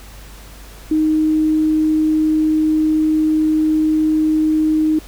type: tone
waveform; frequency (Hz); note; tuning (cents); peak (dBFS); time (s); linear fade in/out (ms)
sine; 311.1; D#4; 0; -12; 0.91-4.99; 5
effects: added 50 Hz sine -37 dBFS peak until 5.07 s + pink hiss -41 dBFS RMS until 5.07 s